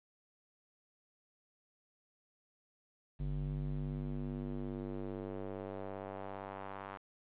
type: tone with band-pass filter sweep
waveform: square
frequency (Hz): 48.79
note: G1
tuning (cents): -7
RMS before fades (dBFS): -41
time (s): 3.19-6.98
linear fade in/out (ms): 20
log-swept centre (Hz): 120 to 1100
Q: 1.5
effects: resampled to 8000 Hz + 11-bit